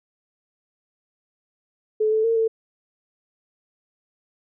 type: tone with pitch steps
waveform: sine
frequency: 431.8 / 437.7 / 456.5 / 447.4 Hz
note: A4 / A4 / A#4 / A4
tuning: -33 / -9 / -36 / +29 cents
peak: -17 dBFS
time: 2-2.48 s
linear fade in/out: 10 ms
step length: 120 ms
effects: none